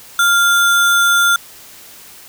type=tone with sample-and-hold; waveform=sine; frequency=1396.9 Hz; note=F6; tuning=in tune; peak=-9 dBFS; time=0.19-1.36 s; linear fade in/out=2 ms; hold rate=4900 Hz; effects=white hiss -39 dBFS RMS until 2.28 s